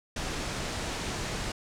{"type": "low-pass noise", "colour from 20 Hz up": "pink", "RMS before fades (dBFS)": -34, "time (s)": [0.16, 1.52], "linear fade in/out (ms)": 5, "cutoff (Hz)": 8200, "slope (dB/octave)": 24, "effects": []}